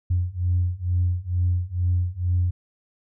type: beating tone pair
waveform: sine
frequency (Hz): 88 / 90.2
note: F2 / F#2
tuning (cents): +14 / -44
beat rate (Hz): 2.2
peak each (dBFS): -23 / -22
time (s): 0.1-2.51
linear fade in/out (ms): 10
effects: tanh soft clip ceiling -13 dBFS